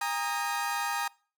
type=chord; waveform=30% pulse; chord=Ab suspended second; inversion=none; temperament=equal with one note detuned; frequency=809.8 / 932.3 / 1244.5 Hz; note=Ab5 / Bb5 / Eb6; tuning=-44 / 0 / 0 cents; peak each=-31 / -30 / -32 dBFS; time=0.01-1.08 s; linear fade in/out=5 ms; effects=noise-tail reverb RT60 0.4 s tail -24 dB re dry